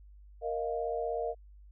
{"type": "chord", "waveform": "sine", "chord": "Bb suspended fourth", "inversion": "none", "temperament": "equal", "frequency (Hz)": [466.2, 622.3, 698.5], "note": ["Bb4", "Eb5", "F5"], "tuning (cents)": [0, 0, 0], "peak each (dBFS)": [-34, -36, -36], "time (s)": [0.41, 1.35], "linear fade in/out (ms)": 50, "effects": ["added 50 Hz sine -51 dBFS peak until 1.71 s"]}